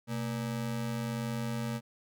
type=ring-modulated tone; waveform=square; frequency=176.6 Hz; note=F3; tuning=20 cents sharp; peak=-30 dBFS; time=0.07-1.81 s; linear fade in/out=50 ms; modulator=50.7 Hz; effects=none